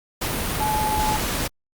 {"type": "tone in noise", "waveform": "sine", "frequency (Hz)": 857, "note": "A5", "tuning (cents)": -46, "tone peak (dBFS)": -21, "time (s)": [0.6, 1.17], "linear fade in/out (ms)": 10, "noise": "pink", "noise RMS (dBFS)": -25, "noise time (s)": [0.21, 1.48], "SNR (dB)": 1, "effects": ["Opus 48 kbps"]}